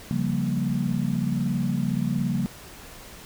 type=chord; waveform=sine; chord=G half-diminished seventh; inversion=second; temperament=equal; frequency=138.59 / 174.61 / 196 / 233.1 Hz; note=Db3 / F3 / G3 / Bb3; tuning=0 / 0 / 0 / 0 cents; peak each=-28 dBFS; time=0.11-2.46 s; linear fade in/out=0 ms; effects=pink hiss -44 dBFS RMS until 3.25 s